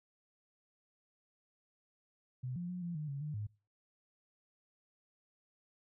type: tone with pitch steps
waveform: sine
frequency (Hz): 127 / 175.3 / 179.9 / 172.3 / 152 / 139.7 / 150.5 / 105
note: B2 / F3 / F#3 / F3 / D#3 / C#3 / D3 / G#2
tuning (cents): +49 / +7 / -48 / -23 / -40 / +14 / +43 / +19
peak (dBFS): -37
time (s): 2.43-3.47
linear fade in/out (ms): 10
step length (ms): 130
effects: noise-tail reverb RT60 0.3 s tail -21 dB re dry